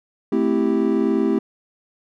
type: chord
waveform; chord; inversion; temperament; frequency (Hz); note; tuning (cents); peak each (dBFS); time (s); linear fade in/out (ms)
triangle; A minor seventh; none; equal; 220 / 261.6 / 329.6 / 392; A3 / C4 / E4 / G4; 0 / 0 / 0 / 0; -20; 0.32-1.39; 5
effects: none